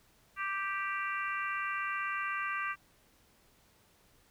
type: harmonic tone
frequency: 392 Hz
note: G4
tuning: in tune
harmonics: 3 / 4 / 5 / 6 / 7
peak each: -36 / -38 / -40 / -42 / -43 dBFS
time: 0.36-2.76 s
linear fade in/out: 50 ms
effects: pink hiss -66 dBFS RMS until 4.3 s